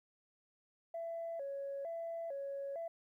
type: tone with vibrato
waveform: sine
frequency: 609 Hz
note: D#5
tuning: 37 cents flat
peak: -38 dBFS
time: 0.94-2.88 s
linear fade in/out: 5 ms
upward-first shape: square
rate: 1.1 Hz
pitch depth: 160 cents each way
effects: tanh soft clip ceiling -35 dBFS + 13-bit